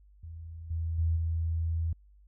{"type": "tone with level steps", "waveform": "sine", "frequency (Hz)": 82.2, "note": "E2", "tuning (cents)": -4, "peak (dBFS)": [-40, -29, -24, -27], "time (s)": [0.23, 1.93], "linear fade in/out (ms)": 5, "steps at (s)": [0.7, 0.98, 1.16], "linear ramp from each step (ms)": 10, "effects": ["added 50 Hz sine -55 dBFS peak until 2.27 s"]}